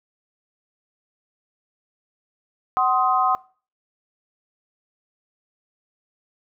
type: chord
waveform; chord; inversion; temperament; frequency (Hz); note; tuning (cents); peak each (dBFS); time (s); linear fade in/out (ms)
sine; C diminished; second; just; 753.5 / 1046.5 / 1255.8; Gb5 / C6 / Eb6; +31 / 0 / +16; -21; 2.77-3.35; 0
effects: noise-tail reverb RT60 0.4 s tail -22 dB re dry